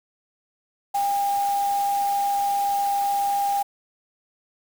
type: tone in noise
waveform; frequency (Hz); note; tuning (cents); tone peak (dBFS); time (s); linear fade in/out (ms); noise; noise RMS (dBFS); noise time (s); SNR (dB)
sine; 803; G5; +41; -20; 0.94-3.63; 10; white; -37; 0.94-3.63; +14
effects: none